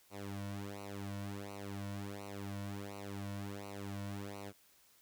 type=tone with flanger; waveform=sawtooth; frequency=100 Hz; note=G2; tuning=35 cents sharp; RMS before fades=-44 dBFS; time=0.1-4.53 s; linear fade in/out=50 ms; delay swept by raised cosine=0.58 to 2.48 ms; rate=1.4 Hz; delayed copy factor=-0.9; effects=white hiss -67 dBFS RMS until 5.01 s

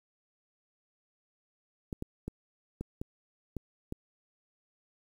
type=clicks; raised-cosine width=3 ms; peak=-23 dBFS; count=7; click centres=1.928 / 2.024 / 2.28 / 2.81 / 3.015 / 3.567 / 3.924 s; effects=9-bit

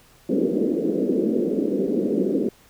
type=band-pass noise; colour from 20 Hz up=pink; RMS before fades=-22 dBFS; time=0.29-2.49 s; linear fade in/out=5 ms; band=200 to 490 Hz; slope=48 dB/octave; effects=pink hiss -54 dBFS RMS until 2.69 s

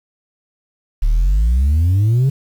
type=exponential sweep; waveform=sine; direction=up; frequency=35 to 140 Hz; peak=-8 dBFS; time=1.02-2.3 s; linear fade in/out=10 ms; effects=tanh soft clip ceiling -10 dBFS + 7-bit

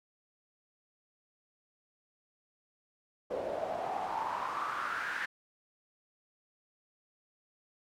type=noise with band-pass filter sweep; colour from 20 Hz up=pink; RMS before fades=-36 dBFS; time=3.3-5.26 s; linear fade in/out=10 ms; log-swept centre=520 to 1700 Hz; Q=6.1; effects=none

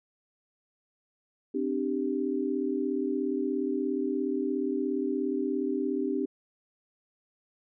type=chord; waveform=sine; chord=C suspended second; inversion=none; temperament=equal with one note detuned; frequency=261.6 / 298.6 / 392 Hz; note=C4 / D4 / G4; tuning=0 / +29 / 0 cents; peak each=-31 dBFS; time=1.54-6.26 s; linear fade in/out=10 ms; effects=none

